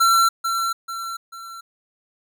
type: tone with echo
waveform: square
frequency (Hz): 1353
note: E6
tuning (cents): +45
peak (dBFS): -14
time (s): 0-0.29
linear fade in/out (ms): 10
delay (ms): 440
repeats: 3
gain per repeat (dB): -7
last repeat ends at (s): 1.61
effects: none